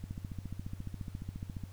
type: click train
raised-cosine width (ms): 5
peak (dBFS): -27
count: 24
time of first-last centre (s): 0.04-1.637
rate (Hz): 14.4
effects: added 94 Hz sine -46 dBFS peak until 1.72 s + pink hiss -61 dBFS RMS until 1.72 s